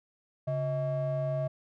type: ring-modulated tone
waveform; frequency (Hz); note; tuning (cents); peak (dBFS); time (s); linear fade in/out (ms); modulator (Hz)
triangle; 248.4; B3; +10; -23; 0.47-1.48; 10; 387
effects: none